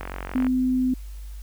click train, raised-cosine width 0.5 ms, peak -17 dBFS, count 22, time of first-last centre 0.01-0.468 s, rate 45.9 Hz
sine tone, 255.6 Hz, C4, 40 cents flat, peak -19 dBFS, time 0.35-0.94 s, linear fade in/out 5 ms
effects added 50 Hz sine -34 dBFS peak until 1.42 s + white hiss -54 dBFS RMS until 1.42 s

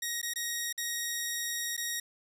10% pulse tone with dropouts, 1883 Hz, A#6, 17 cents sharp, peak -23 dBFS, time 0.02-2 s, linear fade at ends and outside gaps 5 ms, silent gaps 0.216-0.228 / 0.337-0.358 / 0.727-0.777 / 1.767-1.776 s, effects none

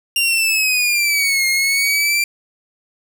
sawtooth linear two-way sweep, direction down then up, 2794 to 2131 to 2365 Hz, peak -11 dBFS, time 0.16-2.24 s, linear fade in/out 2 ms, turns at 1.47 s, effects none

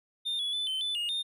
triangle tone with pitch steps, 3620 / 3390 / 3501 / 3071 / 3498 / 2855 / 3646 Hz, A7 / G#7 / A7 / G7 / A7 / F7 / A#7, +48 / +35 / -9 / -36 / -11 / +37 / -39 cents, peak -28 dBFS, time 0.25-1.23 s, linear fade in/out 20 ms, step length 140 ms, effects none

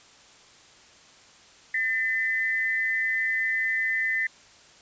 sine tone pair together, 1796 / 2021 Hz, A6 / B6, +35 / +39 cents, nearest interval major second, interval 204 cents, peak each -26 dBFS, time 1.74-4.27 s, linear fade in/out 5 ms, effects white hiss -53 dBFS RMS until 4.81 s + resampled to 16000 Hz

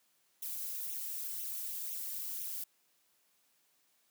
violet noise with flanger, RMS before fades -40 dBFS, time 0.42-2.64 s, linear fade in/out 5 ms, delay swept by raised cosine 0.31 to 3.61 ms, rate 2 Hz, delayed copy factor +0.8, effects white hiss -73 dBFS RMS until 4.1 s + high-pass 150 Hz 12 dB/octave

